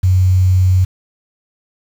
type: tone with quantisation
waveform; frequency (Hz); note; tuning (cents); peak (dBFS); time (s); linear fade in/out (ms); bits
sine; 92.5; F#2; 0; -8; 0.03-0.85; 10; 6
effects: none